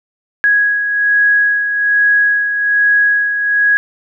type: beating tone pair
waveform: sine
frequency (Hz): 1661.2 / 1662.4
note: G#6 / G#6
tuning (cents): 0 / +1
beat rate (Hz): 1.2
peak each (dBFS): -10 / -19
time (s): 0.44-3.77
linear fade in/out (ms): 0
effects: none